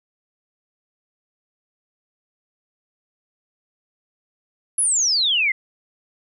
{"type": "exponential sweep", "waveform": "sine", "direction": "down", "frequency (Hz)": [11050, 2022], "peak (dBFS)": -16, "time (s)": [4.78, 5.52], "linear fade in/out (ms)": 5, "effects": []}